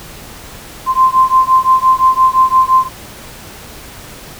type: beating tone pair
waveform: sine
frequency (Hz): 1039 / 1044.8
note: C6 / C6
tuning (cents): -12 / -3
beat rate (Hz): 5.8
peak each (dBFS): -10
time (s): 0.86-2.89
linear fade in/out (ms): 50
effects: pink hiss -33 dBFS RMS until 4.39 s